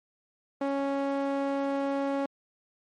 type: tone with band-pass filter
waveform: sawtooth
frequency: 277.1 Hz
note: C#4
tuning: 1 cent flat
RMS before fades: -29 dBFS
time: 0.61-2.26 s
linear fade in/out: 5 ms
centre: 560 Hz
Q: 1
effects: MP3 48 kbps